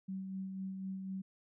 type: tone with tremolo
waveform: sine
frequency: 190.8 Hz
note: G3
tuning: 47 cents flat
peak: -37 dBFS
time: 0.08-1.22 s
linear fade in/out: 10 ms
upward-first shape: sine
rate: 4 Hz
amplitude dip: 35%
effects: none